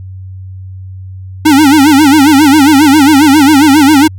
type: tone with vibrato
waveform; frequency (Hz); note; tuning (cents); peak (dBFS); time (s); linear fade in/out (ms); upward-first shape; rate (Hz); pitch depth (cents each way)
square; 290.4; D4; -19; -3; 1.45-4.08; 10; sine; 7.4; 150
effects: added 94 Hz sine -23 dBFS peak until 4.18 s